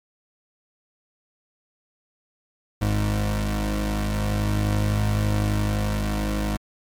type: tone pair together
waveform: 25% pulse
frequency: 51.72 / 103.83 Hz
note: G#1 / G#2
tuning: -6 / 0 cents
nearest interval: octave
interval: 1206 cents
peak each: -20 dBFS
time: 2.81-6.57 s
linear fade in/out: 10 ms
effects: MP3 96 kbps